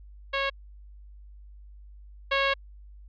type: tone pair in turn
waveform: 10% pulse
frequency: 549 / 549 Hz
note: C#5 / C#5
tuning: -17 / -17 cents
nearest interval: unison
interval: 0 cents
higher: neither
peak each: -17 / -14 dBFS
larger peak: second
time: 0.33-0.5 / 2.31-2.54 s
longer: second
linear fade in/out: 10 ms
effects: added 50 Hz sine -45 dBFS peak until 3.08 s + resampled to 11025 Hz